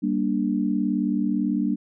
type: chord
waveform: sine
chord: G minor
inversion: none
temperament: just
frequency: 196 / 235.2 / 294 Hz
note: G3 / Bb3 / D4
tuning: 0 / +16 / +2 cents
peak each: -25 dBFS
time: 0.02-1.76 s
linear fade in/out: 20 ms
effects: none